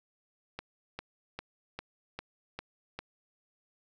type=click train; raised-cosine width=0.3 ms; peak=-22 dBFS; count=7; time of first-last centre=0.59-2.99 s; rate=2.5 Hz; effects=none